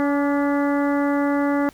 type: harmonic tone with a mistuned harmonic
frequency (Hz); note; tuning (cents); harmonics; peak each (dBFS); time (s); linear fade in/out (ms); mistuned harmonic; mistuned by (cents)
284.7; C#4; +46; 1 / 2 / 3 / 4 / 5 / 6 / 7; -19 / -25 / -29 / -31 / -33 / -35 / -36; 0-1.69; 0; 4; +36
effects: pink hiss -51 dBFS RMS until 1.73 s